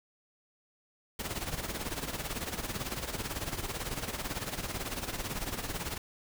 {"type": "noise with tremolo", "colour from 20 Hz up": "pink", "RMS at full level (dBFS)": -34, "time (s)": [1.19, 5.98], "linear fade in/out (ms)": 5, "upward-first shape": "sine", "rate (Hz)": 18, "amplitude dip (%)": 70, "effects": []}